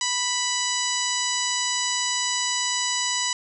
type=harmonic tone; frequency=987.8 Hz; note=B5; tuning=in tune; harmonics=1 / 2 / 3 / 4 / 5 / 6 / 7 / 8; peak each=-31 / -31 / -31 / -31 / -31 / -31 / -31 / -31 dBFS; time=0.01-3.33 s; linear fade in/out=2 ms; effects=none